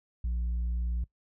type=tone; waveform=sine; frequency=59.1 Hz; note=A#1; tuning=24 cents sharp; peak=-25 dBFS; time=0.24-1.04 s; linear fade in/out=5 ms; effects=noise-tail reverb RT60 0.1 s tail -21 dB re dry + tanh soft clip ceiling -27 dBFS